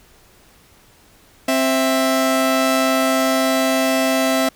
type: tone pair together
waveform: sawtooth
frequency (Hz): 263.8 / 659.3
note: C4 / E5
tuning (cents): +14 / 0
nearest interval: octave + major third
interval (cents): 1586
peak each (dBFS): -14 / -14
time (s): 1.48-4.49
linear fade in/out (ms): 5
effects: pink hiss -51 dBFS RMS until 4.55 s